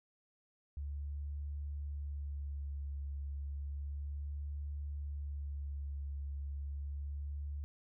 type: tone with vibrato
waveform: sine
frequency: 71.4 Hz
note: D2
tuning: 48 cents flat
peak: -38 dBFS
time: 0.77-7.64 s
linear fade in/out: 0 ms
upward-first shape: sine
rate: 0.32 Hz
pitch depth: 23 cents each way
effects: none